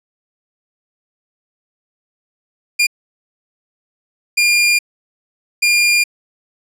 sawtooth tone bursts at uneven times, 2409 Hz, D7, 43 cents sharp, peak -7 dBFS, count 3, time 2.79-2.87 / 4.37-4.79 / 5.62-6.04 s, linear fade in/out 10 ms, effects low-pass 11000 Hz 12 dB/octave

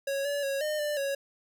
square tone with pitch steps, 552 / 572 / 550 / 608 / 593 / 554 Hz, C#5 / D5 / C#5 / D#5 / D5 / C#5, -7 / -46 / -14 / -40 / +17 / -1 cents, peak -29 dBFS, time 0.07-1.15 s, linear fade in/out 5 ms, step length 180 ms, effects none

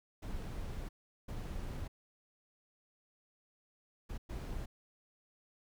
brown noise bursts at uneven times, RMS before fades -41 dBFS, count 4, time 0.22-0.89 / 1.28-1.88 / 4.09-4.18 / 4.29-4.66 s, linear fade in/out 10 ms, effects none

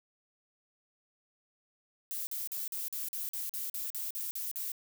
violet noise bursts, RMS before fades -37 dBFS, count 13, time 2.11-4.718 s, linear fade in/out 0 ms, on 160 ms, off 44 ms, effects none

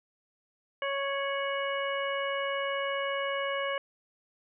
harmonic tone with a mistuned harmonic, 554.4 Hz, C#5, in tune, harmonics 1 / 2 / 3 / 4 / 5, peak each -32 / -35 / -37 / -38 / -39 dBFS, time 0.82-3.78 s, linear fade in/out 2 ms, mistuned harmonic 5, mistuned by +87 cents, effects none

